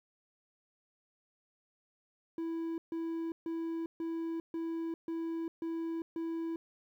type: tone bursts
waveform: triangle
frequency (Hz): 329.6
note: E4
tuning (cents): 0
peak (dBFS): -32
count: 8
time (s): 2.38-6.56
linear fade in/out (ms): 2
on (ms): 400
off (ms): 140
effects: 12-bit